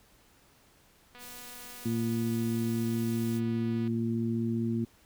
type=click train; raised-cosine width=0.3 ms; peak=-35 dBFS; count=669; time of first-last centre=1.15-3.877 s; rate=245 Hz
type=band-stop noise; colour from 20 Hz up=white; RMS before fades=-47 dBFS; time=1.18-3.41 s; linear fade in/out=50 ms; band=480 to 3100 Hz; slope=24 dB/octave
type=harmonic tone; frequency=115.1 Hz; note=A#2; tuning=22 cents flat; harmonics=1 / 2 / 3; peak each=-33 / -29 / -36 dBFS; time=1.85-4.85 s; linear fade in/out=10 ms
effects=pink hiss -62 dBFS RMS until 5.05 s